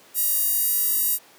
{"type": "tone with high-pass filter", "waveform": "sawtooth", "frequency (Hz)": 953, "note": "A#5", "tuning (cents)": 38, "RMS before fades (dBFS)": -22, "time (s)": [0.14, 1.19], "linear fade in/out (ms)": 50, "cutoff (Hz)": 12000, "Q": 1.2, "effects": ["pink hiss -51 dBFS RMS until 1.38 s", "high-pass 300 Hz 12 dB/octave"]}